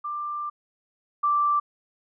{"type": "tone pair in turn", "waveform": "sine", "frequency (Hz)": [1185, 1172.7], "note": ["D6", "D6"], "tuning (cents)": [15, -3], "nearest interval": "unison", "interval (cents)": 18, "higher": "first", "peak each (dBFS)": [-28, -19], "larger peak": "second", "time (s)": [[0.04, 0.5], [1.23, 1.6]], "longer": "first", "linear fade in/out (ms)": 10, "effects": []}